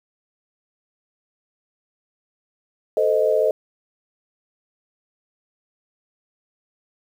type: chord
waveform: sine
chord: A diminished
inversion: none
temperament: equal with one note detuned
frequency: 440 / 515.7 / 622.3 Hz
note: A4 / C5 / Eb5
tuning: 0 / -25 / 0 cents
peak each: -20 / -21 / -19 dBFS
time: 2.97-3.51 s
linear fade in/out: 2 ms
effects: 8-bit